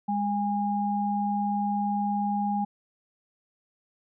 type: tone pair together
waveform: sine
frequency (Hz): 204.3 / 817.2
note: G#3 / G#5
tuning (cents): -28 / -28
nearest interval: 2 octaves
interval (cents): 2400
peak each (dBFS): -27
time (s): 0.08-2.65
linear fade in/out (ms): 10
effects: none